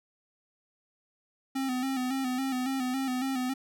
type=tone with vibrato; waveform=square; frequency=260 Hz; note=C4; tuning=11 cents flat; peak=-29 dBFS; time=1.55-3.54 s; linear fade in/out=10 ms; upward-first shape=square; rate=3.6 Hz; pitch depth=50 cents each way; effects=none